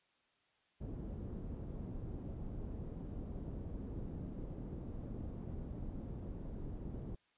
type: low-pass noise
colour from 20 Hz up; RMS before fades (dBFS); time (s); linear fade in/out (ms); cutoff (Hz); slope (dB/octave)
pink; -44; 0.8-7.16; 20; 320; 12
effects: white hiss -75 dBFS RMS until 7.37 s + resampled to 8000 Hz